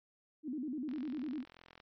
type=tone with vibrato; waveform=sine; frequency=277.2 Hz; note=C#4; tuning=in tune; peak=-36 dBFS; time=0.43-1.45 s; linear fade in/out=50 ms; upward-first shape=square; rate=10 Hz; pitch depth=180 cents each way
type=click train; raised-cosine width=0.3 ms; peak=-38 dBFS; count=40; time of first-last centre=0.89-1.801 s; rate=42.8 Hz
effects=MP3 48 kbps